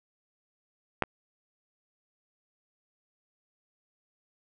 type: clicks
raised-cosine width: 0.5 ms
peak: -9 / -28 dBFS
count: 2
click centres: 1.023 / 1.037 s
effects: none